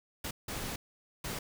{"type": "noise bursts at uneven times", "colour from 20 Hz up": "pink", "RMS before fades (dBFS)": -38, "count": 3, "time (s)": [[0.24, 0.31], [0.48, 0.76], [1.24, 1.39]], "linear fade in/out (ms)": 5, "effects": []}